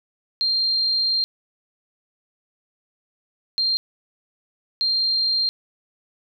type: tone bursts at uneven times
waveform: sine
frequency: 4186 Hz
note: C8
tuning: in tune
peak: -18 dBFS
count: 3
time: 0.41-1.24 / 3.58-3.77 / 4.81-5.49 s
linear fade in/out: 0 ms
effects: none